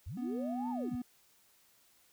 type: linear two-way sweep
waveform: sine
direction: up then down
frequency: 59.8 to 930 to 59.8 Hz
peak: -39 dBFS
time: 0.06-0.96 s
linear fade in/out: 10 ms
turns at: 0.7 s
type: tone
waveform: triangle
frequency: 247 Hz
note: B3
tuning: in tune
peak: -33 dBFS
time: 0.17-1.02 s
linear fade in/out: 5 ms
effects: white hiss -67 dBFS RMS until 2.12 s